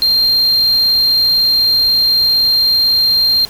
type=tone; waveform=triangle; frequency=4186 Hz; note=C8; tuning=in tune; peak=-8 dBFS; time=0.02-3.45 s; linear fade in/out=0 ms; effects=pink hiss -34 dBFS RMS until 3.49 s